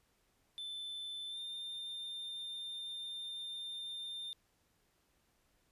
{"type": "tone with pitch glide", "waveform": "triangle", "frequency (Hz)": [3528, 3606], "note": ["A7", "A7"], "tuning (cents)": [4, 42], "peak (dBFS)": -40, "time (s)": [0.58, 4.33], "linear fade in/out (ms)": 0, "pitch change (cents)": 38, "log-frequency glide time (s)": [1.29, 1.39], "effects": ["pink hiss -75 dBFS RMS until 5.71 s", "resampled to 32000 Hz"]}